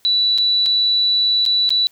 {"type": "tone with dropouts", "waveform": "sine", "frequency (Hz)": 3951, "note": "B7", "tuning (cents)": 0, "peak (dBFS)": -13, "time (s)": [0.05, 1.87], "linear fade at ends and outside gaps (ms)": 0, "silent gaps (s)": [[0.378, 0.384], [0.659, 0.663], [1.453, 1.462], [1.692, 1.705]], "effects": ["white hiss -57 dBFS RMS until 1.91 s"]}